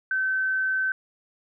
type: tone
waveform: sine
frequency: 1535 Hz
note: G6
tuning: 37 cents flat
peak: -22 dBFS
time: 0.11-0.92 s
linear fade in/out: 2 ms
effects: none